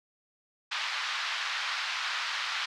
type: band-pass noise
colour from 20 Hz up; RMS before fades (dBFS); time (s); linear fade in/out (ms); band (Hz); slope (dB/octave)
pink; -33; 0.71-2.66; 10; 1100 to 4700; 24
effects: none